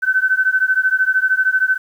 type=beating tone pair; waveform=sine; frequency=1517 / 1530 Hz; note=F#6 / G6; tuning=+43 / -42 cents; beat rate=13 Hz; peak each=-16 dBFS; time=0.02-1.78 s; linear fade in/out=20 ms; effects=8-bit